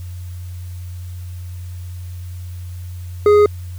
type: tone with hard clipping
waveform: sine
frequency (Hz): 415.3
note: G#4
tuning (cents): 0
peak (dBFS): -9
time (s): 3.26-3.46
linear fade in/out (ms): 2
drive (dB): 7
effects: added 89 Hz sine -27 dBFS peak until 3.78 s + white hiss -48 dBFS RMS until 3.78 s